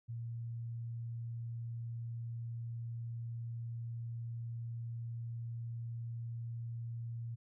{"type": "tone", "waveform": "sine", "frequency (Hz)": 116.54, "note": "A#2", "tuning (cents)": 0, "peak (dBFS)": -39, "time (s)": [0.08, 7.36], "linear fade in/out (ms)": 20, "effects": []}